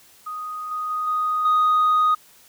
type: tone with level steps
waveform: sine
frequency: 1244.5 Hz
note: D#6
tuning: in tune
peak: -28 / -24 / -22 / -19 / -13 dBFS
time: 0.26-2.15 s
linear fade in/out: 10 ms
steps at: 0.71 / 0.9 / 1.07 / 1.45 s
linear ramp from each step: 5 ms
effects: tanh soft clip ceiling -13 dBFS + white hiss -52 dBFS RMS until 2.48 s